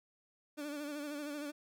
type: tone with vibrato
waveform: 30% pulse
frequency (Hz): 292.8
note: D4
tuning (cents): -5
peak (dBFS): -37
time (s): 0.57-1.52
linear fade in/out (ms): 20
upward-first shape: sine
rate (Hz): 13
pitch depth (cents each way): 54
effects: none